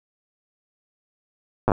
slowing click train, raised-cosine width 1 ms, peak -5 dBFS, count 5, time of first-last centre 1.68-1.718 s, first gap 8 ms, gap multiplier 1.12, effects none

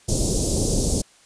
pink band-stop noise, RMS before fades -21 dBFS, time 0.08-1.02 s, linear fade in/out 10 ms, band 540 to 5300 Hz, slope 24 dB/octave, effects white hiss -54 dBFS RMS until 1.25 s + resampled to 22050 Hz

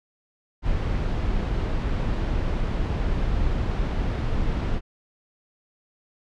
brown noise, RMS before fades -24 dBFS, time 0.62-4.81 s, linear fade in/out 50 ms, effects low-pass 4000 Hz 12 dB/octave

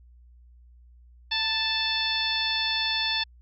harmonic tone with a mistuned harmonic, 880 Hz, A5, in tune, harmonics 1 / 2 / 3 / 4 / 5 / 6, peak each -35 / -32 / -32 / -28 / -30 / -35 dBFS, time 1.31-3.24 s, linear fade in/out 10 ms, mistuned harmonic 1, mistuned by +28 cents, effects added 60 Hz sine -50 dBFS peak until 3.41 s

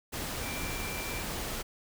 sine tone in noise, 2356 Hz, D7, 5 cents sharp, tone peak -41 dBFS, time 0.42-1.23 s, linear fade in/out 20 ms, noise pink, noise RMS -36 dBFS, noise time 0.12-1.63 s, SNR -8 dB, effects none

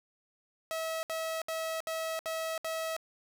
sawtooth tone bursts, 646 Hz, E5, 35 cents flat, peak -29 dBFS, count 6, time 0.71-2.965 s, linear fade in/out 0 ms, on 320 ms, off 67 ms, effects none

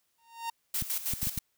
45% pulse tone with exponential growth, 923 Hz, A#5, 17 cents flat, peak -30 dBFS, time 0.18-0.5 s, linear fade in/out 5 ms, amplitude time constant 68 ms
blue noise with tremolo, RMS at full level -31 dBFS, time 0.74-1.39 s, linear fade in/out 5 ms, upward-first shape square, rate 6.3 Hz, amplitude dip 70%
clicks, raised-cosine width 5 ms, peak -24 dBFS, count 5, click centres 0.823 / 1.136 / 1.23 / 1.271 / 1.377 s
effects white hiss -75 dBFS RMS until 1.57 s

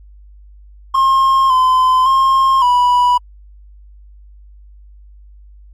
triangle tone with pitch steps, 1069 / 1026 / 1067 / 982 Hz, C6 / C6 / C6 / B5, +37 / -34 / +34 / -10 cents, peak -7 dBFS, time 0.94-3.18 s, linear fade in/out 10 ms, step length 560 ms, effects added 50 Hz sine -38 dBFS peak until 5.73 s + AAC 64 kbps

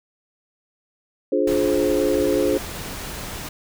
sine chord, D half-diminished seventh, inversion none, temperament just, 293.7 / 352.4 / 422.9 / 528.6 Hz, D4 / F4 / Ab4 / C5, 0 / +16 / +31 / +18 cents, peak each -23 / -23 / -22 / -22 dBFS, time 1.32-2.58 s, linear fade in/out 5 ms
pink noise, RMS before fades -32 dBFS, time 1.47-3.49 s, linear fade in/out 5 ms
effects none

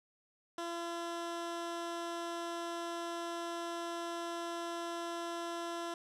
15% pulse tone with low-pass filter, 340 Hz, F4, 46 cents flat, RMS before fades -40 dBFS, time 0.58-5.94 s, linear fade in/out 2 ms, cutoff 9200 Hz, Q 0.67, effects none

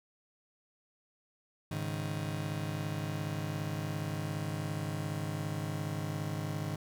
35% pulse chord, Ab suspended fourth, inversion none, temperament just, 103.83 / 138.43 / 155.74 Hz, Ab2 / Db3 / Eb3, 0 / -2 / +2 cents, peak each -37 / -40 / -35 dBFS, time 1.71-6.76 s, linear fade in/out 5 ms, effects none

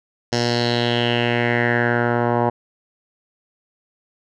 10% pulse tone with low-pass filter sweep, 119.5 Hz, A#2, 43 cents sharp, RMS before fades -19 dBFS, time 0.32-2.5 s, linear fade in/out 10 ms, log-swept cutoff 5500 to 970 Hz, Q 4.2, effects none

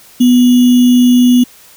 sine tone with sample-and-hold, 246.9 Hz, B3, in tune, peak -4 dBFS, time 0.2-1.44 s, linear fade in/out 10 ms, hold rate 3150 Hz, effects white hiss -41 dBFS RMS until 1.76 s

